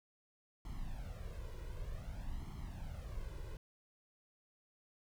brown noise with flanger, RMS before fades -44 dBFS, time 0.65-3.57 s, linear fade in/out 2 ms, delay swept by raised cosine 0.94 to 2.04 ms, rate 0.54 Hz, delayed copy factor +0.75, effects none

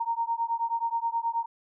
sine beating tone pair, 921 / 930.4 Hz, A#5 / A#5, -21 / -4 cents, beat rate 9.4 Hz, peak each -29 dBFS, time 0-1.46 s, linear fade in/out 10 ms, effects none

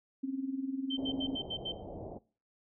sine tone with tremolo, 268 Hz, C4, 42 cents sharp, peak -30 dBFS, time 0.23-1.36 s, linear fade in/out 10 ms, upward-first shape sine, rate 20 Hz, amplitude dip 75%
sine tone bursts, 3111 Hz, G7, 14 cents flat, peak -34 dBFS, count 6, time 0.9-1.722 s, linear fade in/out 10 ms, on 72 ms, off 78 ms
white low-pass noise, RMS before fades -44 dBFS, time 0.97-2.19 s, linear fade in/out 20 ms, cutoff 730 Hz, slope 48 dB/octave
effects noise-tail reverb RT60 0.4 s tail -22 dB re dry

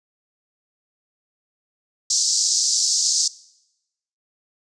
pink band-pass noise, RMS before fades -20 dBFS, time 2.1-3.28 s, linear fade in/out 5 ms, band 4700 to 7400 Hz, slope 48 dB/octave, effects noise-tail reverb RT60 0.9 s tail -21 dB re dry + resampled to 22050 Hz

